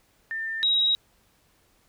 sine tone pair in turn, 1796 / 3821 Hz, A6 / A#7, +35 / +42 cents, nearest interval octave + minor second, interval 1307 cents, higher second, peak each -28 / -19 dBFS, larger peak second, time 0.31-0.63 / 0.63-0.95 s, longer neither, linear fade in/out 0 ms, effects pink hiss -64 dBFS RMS until 1.88 s

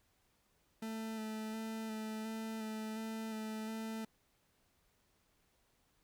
40% pulse tone with vibrato, 220 Hz, A3, in tune, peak -39 dBFS, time 0.82-4.05 s, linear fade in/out 5 ms, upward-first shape square, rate 1.4 Hz, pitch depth 14 cents each way, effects pink hiss -75 dBFS RMS until 6.03 s

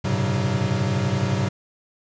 square tone cluster, 98.2 / 108.2 / 127.5 / 139.2 / 188.6 Hz, G2 / A2 / C3 / C#3 / F#3, +4 / -29 / -44 / +8 / +33 cents, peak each -29 / -28 / -26 / -29 / -27 dBFS, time 0.04-1.49 s, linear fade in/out 10 ms, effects resampled to 16000 Hz + 8-bit

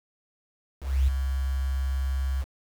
sine tone with ADSR envelope, 66.7 Hz, C2, 34 cents sharp, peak -16 dBFS, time 0.8-2.45 s, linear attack 280 ms, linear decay 5 ms, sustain -8 dB, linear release 43 ms, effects tanh soft clip ceiling -12 dBFS + 7-bit

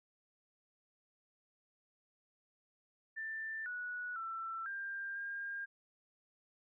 sine tone with pitch steps, 1777 / 1468 / 1337 / 1593 / 1609 Hz, A6 / F#6 / E6 / G6 / G6, +17 / -14 / +24 / +27 / +45 cents, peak -39 dBFS, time 3.16-5.66 s, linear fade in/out 20 ms, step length 500 ms, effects none

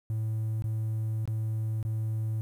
triangle tone with dropouts, 110 Hz, A2, in tune, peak -25 dBFS, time 0.1-2.41 s, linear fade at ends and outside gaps 0 ms, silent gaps 0.622-0.641 / 1.255-1.276 / 1.828-1.85 s, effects tanh soft clip ceiling -22 dBFS + 10-bit

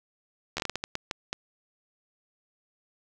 slowing click train, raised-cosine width 0.2 ms, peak -13 dBFS, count 11, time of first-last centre 0.57-1.329 s, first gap 12 ms, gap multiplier 1.38, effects none

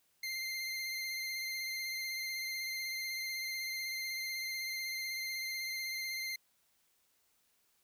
25% pulse tone with vibrato, 2093 Hz, C7, in tune, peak -33 dBFS, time 0.23-6.36 s, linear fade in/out 5 ms, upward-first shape sine, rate 16 Hz, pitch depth 19 cents each way, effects white hiss -74 dBFS RMS until 7.83 s

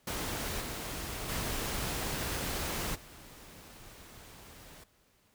pink noise with level steps, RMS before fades -36 / -39 / -35 / -52 dBFS, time 0.07-4.84 s, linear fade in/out 5 ms, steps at 0.6 / 1.28 / 2.94 s, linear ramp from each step 20 ms, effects pink hiss -68 dBFS RMS until 5.34 s

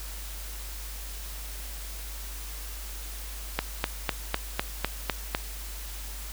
click train, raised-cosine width 0.3 ms, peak -8 dBFS, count 8, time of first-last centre 3.59-5.349 s, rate 3.98 Hz, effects added 50 Hz sine -37 dBFS peak until 6.32 s + white hiss -42 dBFS RMS until 6.32 s

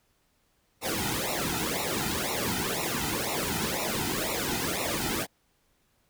pink noise with flanger, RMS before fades -30 dBFS, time 0.81-5.27 s, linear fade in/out 50 ms, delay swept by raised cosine 0.62 to 1.82 ms, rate 2 Hz, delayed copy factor -1, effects pink hiss -70 dBFS RMS until 6.09 s

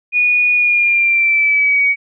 sine tone with pitch glide, 2457 to 2253 Hz, D#7 to C#7, -22 to +28 cents, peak -10 dBFS, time 0.12-1.96 s, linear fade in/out 50 ms, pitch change -150 cents, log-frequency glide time 0.55-1.84 s, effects none

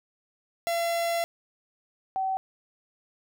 45% pulse / sine tone pair in turn, 679 / 764 Hz, F5 / G5, -49 / -45 cents, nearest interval major second, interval 204 cents, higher second, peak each -25 dBFS, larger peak neither, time 0.67-1.24 / 2.16-2.37 s, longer first, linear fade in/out 0 ms, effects none

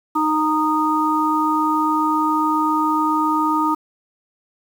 harmonic tone, 309.1 Hz, D#4, 11 cents flat, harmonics 1 / 3 / 4, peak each -20 / -20 / -20 dBFS, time 0.15-3.75 s, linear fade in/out 10 ms, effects 7-bit

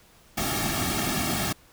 pink noise with comb filter, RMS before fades -27 dBFS, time 0.37-1.53 s, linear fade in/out 10 ms, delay 2 ms, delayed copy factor -1, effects pink hiss -56 dBFS RMS until 1.72 s

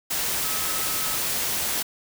sine tone in noise, 1286 Hz, E6, 43 cents flat, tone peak -37 dBFS, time 0.44-1.17 s, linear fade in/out 10 ms, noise white, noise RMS -26 dBFS, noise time 0.1-1.83 s, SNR -14 dB, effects none

